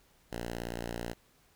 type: tone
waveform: 5% pulse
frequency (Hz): 58.4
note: A#1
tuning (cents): +4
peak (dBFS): -25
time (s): 0.31-1.14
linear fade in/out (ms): 20
effects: pink hiss -66 dBFS RMS until 1.55 s